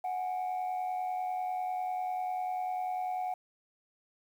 sine tone pair together, 736 / 826.1 Hz, F#5 / G#5, -9 / -9 cents, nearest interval major second, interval 200 cents, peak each -30 / -38 dBFS, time 0.04-3.34 s, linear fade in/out 5 ms, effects tanh soft clip ceiling -29 dBFS + 10-bit

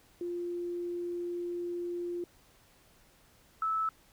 sine tone pair in turn, 349.2 / 1307.8 Hz, F4 / E6, 0 / -14 cents, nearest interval octave + major seventh, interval 2286 cents, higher second, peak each -33 / -28 dBFS, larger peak second, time 0.21-2.24 / 3.62-3.89 s, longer first, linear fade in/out 2 ms, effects pink hiss -63 dBFS RMS until 4.12 s

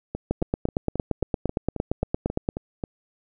two click trains, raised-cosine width 2 ms, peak -9 / -15 dBFS, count 20 / 11, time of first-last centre 0.31-2.489 / 0.15-2.838 s, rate 8.72 / 3.72 Hz, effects none

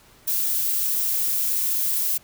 violet noise, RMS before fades -23 dBFS, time 0.27-2.18 s, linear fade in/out 10 ms, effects pink hiss -53 dBFS RMS until 2.23 s

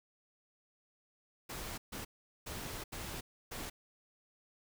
pink noise bursts at uneven times, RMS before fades -43 dBFS, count 5, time 1.49-1.78 / 1.92-2.05 / 2.46-2.84 / 2.92-3.21 / 3.51-3.7 s, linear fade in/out 10 ms, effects none

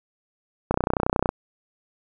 click train, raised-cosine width 1 ms, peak -6 dBFS, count 19, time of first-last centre 0.71-1.291 s, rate 31 Hz, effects none

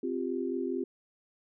sine chord, C suspended fourth, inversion none, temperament equal with one note detuned, 261.6 / 349.2 / 394 Hz, C4 / F4 / G4, 0 / 0 / +9 cents, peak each -34 / -34 / -35 dBFS, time 0.03-0.84 s, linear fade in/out 5 ms, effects none

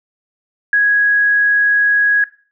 sine tone, 1661.2 Hz, G#6, in tune, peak -9 dBFS, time 0.73-2.24 s, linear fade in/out 2 ms, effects noise-tail reverb RT60 0.4 s tail -18 dB re dry

